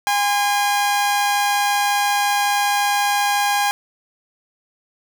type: tone pair together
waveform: sawtooth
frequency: 814.5 / 1034 Hz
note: G#5 / C6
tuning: -34 / -21 cents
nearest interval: major third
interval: 413 cents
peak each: -13 / -22 dBFS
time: 0.07-3.71 s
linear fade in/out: 0 ms
effects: none